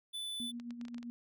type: tone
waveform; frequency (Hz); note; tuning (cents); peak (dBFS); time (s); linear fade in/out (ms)
square; 3492; A7; -14; -39; 0.13-0.52; 20
type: tone with tremolo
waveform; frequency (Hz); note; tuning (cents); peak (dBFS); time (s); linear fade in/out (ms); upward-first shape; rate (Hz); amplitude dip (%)
sine; 238.3; A#3; +38; -39; 0.4-1.1; 0; sine; 7.6; 55
type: clicks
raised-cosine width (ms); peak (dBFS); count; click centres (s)
0.2; -35; 8; 0.599 / 0.707 / 0.813 / 0.852 / 0.883 / 0.945 / 0.982 / 1.029
effects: none